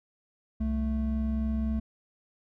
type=tone pair together; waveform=triangle; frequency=65.41 / 220 Hz; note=C2 / A3; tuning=0 / 0 cents; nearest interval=octave + major sixth; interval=2100 cents; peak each=-27 / -27 dBFS; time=0.6-1.8 s; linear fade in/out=10 ms; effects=none